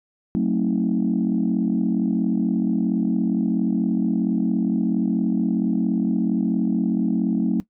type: chord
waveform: sine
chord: F# diminished seventh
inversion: none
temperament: just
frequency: 185 / 222 / 266.4 / 319.7 Hz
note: F#3 / A3 / C4 / Eb4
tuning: 0 / +16 / +31 / +47 cents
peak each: -22 / -21 / -24 / -26 dBFS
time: 0.35-7.6 s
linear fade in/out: 0 ms
effects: noise-tail reverb RT60 0.1 s tail -18 dB re dry + tanh soft clip ceiling -11 dBFS